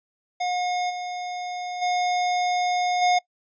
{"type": "tone with level steps", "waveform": "square", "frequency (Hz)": 720, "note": "F#5", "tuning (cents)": -47, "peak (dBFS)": [-24, -30, -22, -18], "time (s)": [0.4, 3.19], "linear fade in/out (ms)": 10, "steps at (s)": [0.89, 1.81, 3.01], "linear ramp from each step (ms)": 20, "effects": ["noise-tail reverb RT60 0.1 s tail -22 dB re dry", "resampled to 16000 Hz"]}